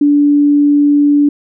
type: tone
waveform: sine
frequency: 290 Hz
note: D4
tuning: 22 cents flat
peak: -6 dBFS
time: 0.01-1.29 s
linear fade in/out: 5 ms
effects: none